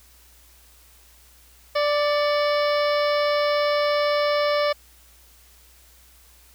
harmonic tone with a mistuned harmonic, 587.3 Hz, D5, in tune, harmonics 1 / 2 / 3 / 4 / 5 / 6 / 7 / 8 / 9, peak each -20 / -26 / -32 / -32 / -36 / -37 / -37 / -39 / -35 dBFS, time 1.75-4.73 s, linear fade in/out 10 ms, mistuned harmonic 4, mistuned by -68 cents, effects added 60 Hz sine -54 dBFS peak until 6.54 s + white hiss -54 dBFS RMS until 6.54 s

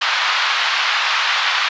pink band-pass noise, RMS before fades -18 dBFS, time 0.01-1.69 s, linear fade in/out 10 ms, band 1000 to 4300 Hz, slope 24 dB/octave, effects resampled to 16000 Hz

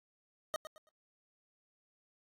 25% pulse tone with echo, 622.3 Hz, D#5, in tune, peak -29 dBFS, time 0.54-0.56 s, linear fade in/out 0 ms, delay 110 ms, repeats 3, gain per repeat -11 dB, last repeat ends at 0.89 s, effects AAC 48 kbps

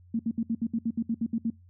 sine tone bursts, 228.2 Hz, A#3, 37 cents flat, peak -24 dBFS, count 12, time 0.14-1.502 s, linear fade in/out 5 ms, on 53 ms, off 66 ms, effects noise-tail reverb RT60 0.2 s tail -23 dB re dry + added 89 Hz sine -52 dBFS peak until 1.69 s

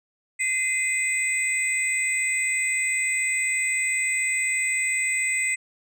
sine tone cluster, 2054 / 2499 / 8040 Hz, C7 / D#7 / B8, -33 / +7 / +30 cents, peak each -23 / -29 / -26 dBFS, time 0.39-5.56 s, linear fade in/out 20 ms, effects tanh soft clip ceiling -15 dBFS

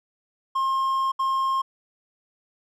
triangle tone bursts at uneven times, 1067 Hz, C6, 34 cents sharp, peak -19 dBFS, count 2, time 0.55-1.12 / 1.19-1.62 s, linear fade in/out 10 ms, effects none

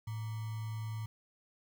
sine tone with sample-and-hold, 110 Hz, A2, in tune, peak -36 dBFS, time 0.07-1.06 s, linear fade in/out 5 ms, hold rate 1050 Hz, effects none

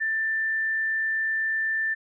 sine tone, 1776 Hz, A6, 16 cents sharp, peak -23 dBFS, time 0-1.95 s, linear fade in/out 20 ms, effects none

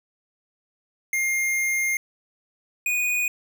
square tone pair in turn, 2120 / 2471 Hz, C7 / D#7, +22 / -13 cents, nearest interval minor third, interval 265 cents, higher second, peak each -22 dBFS, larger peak neither, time 1.13-1.97 / 2.86-3.28 s, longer first, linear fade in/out 2 ms, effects none

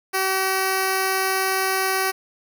5% pulse tone with notch filter, 381.1 Hz, G4, 49 cents flat, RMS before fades -22 dBFS, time 0.13-2.12 s, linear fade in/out 20 ms, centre 3400 Hz, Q 1.1, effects none

